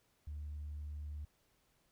sine tone, 74.3 Hz, D2, 21 cents sharp, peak -40 dBFS, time 0.27-1.25 s, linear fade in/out 5 ms, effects tanh soft clip ceiling -38 dBFS + pink hiss -75 dBFS RMS until 1.91 s

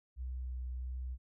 sine tone with vibrato, 62.9 Hz, B1, 32 cents sharp, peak -37 dBFS, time 0.16-1.18 s, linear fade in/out 50 ms, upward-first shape sine, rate 1.5 Hz, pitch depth 13 cents each way, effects none

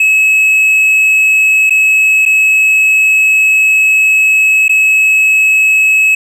triangle tone with dropouts, 2577 Hz, E7, 40 cents flat, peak -4 dBFS, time 0-6.15 s, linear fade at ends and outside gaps 5 ms, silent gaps 1.697-1.705 / 2.254-2.26 / 4.682-4.693 s, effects none

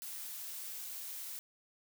blue noise, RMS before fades -44 dBFS, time 0.02-1.39 s, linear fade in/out 0 ms, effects none

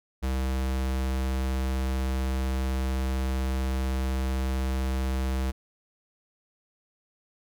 square tone, 65.41 Hz, C2, in tune, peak -26 dBFS, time 0.22-5.52 s, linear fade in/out 20 ms, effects none

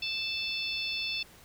harmonic tone, 880 Hz, A5, in tune, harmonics 3 / 4 / 5 / 6, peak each -34 / -36 / -38 / -40 dBFS, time 0.02-1.23 s, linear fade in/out 5 ms, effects pink hiss -55 dBFS RMS until 1.44 s

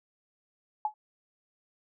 sine tone with exponential decay, 851 Hz, G#5, 42 cents sharp, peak -22 dBFS, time 0.85-0.94 s, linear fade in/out 2 ms, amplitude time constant 19 ms, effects none

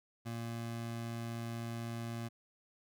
25% pulse tone, 116.1 Hz, A#2, 7 cents flat, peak -35 dBFS, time 0.25-2.29 s, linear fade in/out 20 ms, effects none

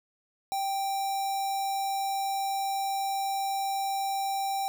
square tone with notch filter, 784 Hz, G5, in tune, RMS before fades -30 dBFS, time 0.52-4.68 s, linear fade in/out 0 ms, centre 2000 Hz, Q 1.1, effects none

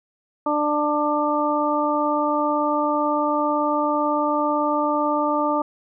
harmonic tone, 297 Hz, D4, 20 cents sharp, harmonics 1 / 2 / 3 / 4, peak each -24 / -24 / -24 / -24 dBFS, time 0.46-5.62 s, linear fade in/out 5 ms, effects none

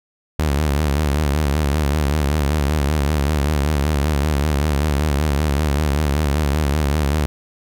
sawtooth tone with vibrato, 73.42 Hz, D2, in tune, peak -12 dBFS, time 0.39-7.26 s, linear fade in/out 0 ms, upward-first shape sine, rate 5.2 Hz, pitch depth 110 cents each way, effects none

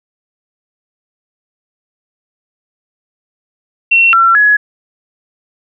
sine tone with pitch steps, 2719 / 1354 / 1684 Hz, F7 / E6 / G#6, -47 / +46 / +24 cents, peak -5 dBFS, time 3.91-4.57 s, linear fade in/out 10 ms, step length 220 ms, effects none

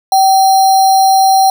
sine tone with sample-and-hold, 769 Hz, G5, 33 cents flat, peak -5 dBFS, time 0.12-1.5 s, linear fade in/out 2 ms, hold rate 4900 Hz, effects none

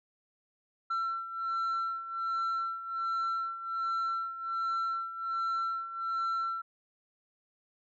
sine beating tone pair, 1347 / 1348.3 Hz, E6 / E6, +37 / +39 cents, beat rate 1.3 Hz, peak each -34 / -30 dBFS, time 0.9-6.62 s, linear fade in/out 10 ms, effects tanh soft clip ceiling -28 dBFS

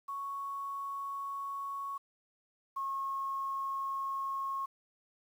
sine tone pair in turn, 1108.7 / 1087.1 Hz, C#6 / C#6, 0 / -34 cents, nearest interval unison, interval 34 cents, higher first, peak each -36 / -33 dBFS, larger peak second, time 0.08-1.98 / 2.76-4.66 s, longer neither, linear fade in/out 10 ms, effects 10-bit

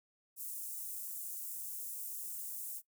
white high-pass noise, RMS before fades -43 dBFS, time 0.36-2.82 s, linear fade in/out 50 ms, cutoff 7900 Hz, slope 24 dB/octave, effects noise-tail reverb RT60 0.1 s tail -18 dB re dry

